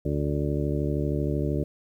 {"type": "harmonic tone", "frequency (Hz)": 72.9, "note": "D2", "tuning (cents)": -12, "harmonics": [1, 2, 3, 4, 5, 6, 8], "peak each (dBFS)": [-30, -28, -36, -31, -32, -34, -36], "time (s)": [0.05, 1.64], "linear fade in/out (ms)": 5, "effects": ["10-bit"]}